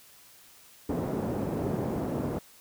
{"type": "band-pass noise", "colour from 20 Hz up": "pink", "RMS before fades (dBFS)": -31, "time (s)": [0.89, 2.39], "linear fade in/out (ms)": 5, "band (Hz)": [130, 520], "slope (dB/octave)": 12, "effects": ["white hiss -55 dBFS RMS until 2.6 s"]}